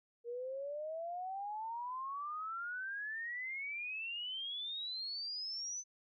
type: exponential sweep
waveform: sine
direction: up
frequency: 466.2 to 6140 Hz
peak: -39 dBFS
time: 0.24-5.84 s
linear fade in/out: 50 ms
effects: none